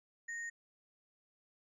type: tone with sample-and-hold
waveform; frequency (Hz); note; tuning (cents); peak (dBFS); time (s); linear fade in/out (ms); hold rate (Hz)
sine; 1858; A#6; -6; -39; 0.28-0.5; 10; 8820
effects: resampled to 22050 Hz